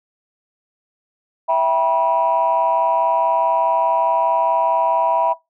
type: chord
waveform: sine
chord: E minor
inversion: none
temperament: equal with one note detuned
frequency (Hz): 659.3 / 784 / 971.9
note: E5 / G5 / B5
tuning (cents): 0 / 0 / -28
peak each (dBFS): -17 / -21 / -16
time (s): 1.48-5.34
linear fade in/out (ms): 20
effects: noise-tail reverb RT60 0.2 s tail -21 dB re dry + tanh soft clip ceiling -7 dBFS